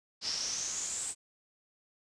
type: noise with band-pass filter sweep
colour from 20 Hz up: brown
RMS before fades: -36 dBFS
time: 0.21-1.15 s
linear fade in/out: 50 ms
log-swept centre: 5000 to 8300 Hz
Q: 8.2
effects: resampled to 22050 Hz